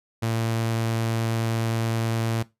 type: tone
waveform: sawtooth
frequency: 113.7 Hz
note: A#2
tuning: 43 cents flat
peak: -19 dBFS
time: 0.22-2.43 s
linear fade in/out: 10 ms
effects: noise-tail reverb RT60 0.2 s tail -18 dB re dry + resampled to 32000 Hz